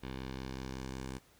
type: tone with low-pass filter sweep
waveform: 10% pulse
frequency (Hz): 65.41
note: C2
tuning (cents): 0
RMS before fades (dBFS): -42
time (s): 0.02-1.19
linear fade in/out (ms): 20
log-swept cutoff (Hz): 3500 to 8800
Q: 1.5
effects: pink hiss -65 dBFS RMS until 1.39 s